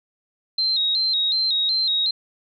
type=tone with vibrato; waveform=sine; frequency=3951 Hz; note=B7; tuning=in tune; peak=-18 dBFS; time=0.58-2.11 s; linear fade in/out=5 ms; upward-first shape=square; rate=2.7 Hz; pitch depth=74 cents each way; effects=none